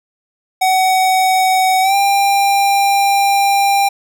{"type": "tone with pitch glide", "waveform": "square", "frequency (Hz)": [751, 795.7], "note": ["F#5", "G5"], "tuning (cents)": [26, 26], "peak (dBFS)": -11, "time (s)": [0.61, 3.89], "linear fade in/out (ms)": 10, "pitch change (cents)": 100, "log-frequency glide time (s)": [1.81, 1.95], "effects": []}